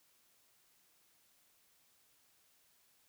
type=silence; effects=white hiss -71 dBFS RMS until 3.08 s